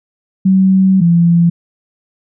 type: tone pair in turn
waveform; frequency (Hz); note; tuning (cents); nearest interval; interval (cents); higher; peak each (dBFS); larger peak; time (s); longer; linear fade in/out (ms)
sine; 190 / 170.32; F#3 / F3; +46 / -43; major second; 189; first; -6; neither; 0.45-1.01 / 1.01-1.5; first; 10
effects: none